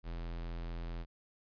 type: tone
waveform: square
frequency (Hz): 42.23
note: E1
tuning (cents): +43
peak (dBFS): -39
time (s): 0.03-1.06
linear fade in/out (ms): 50
effects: resampled to 11025 Hz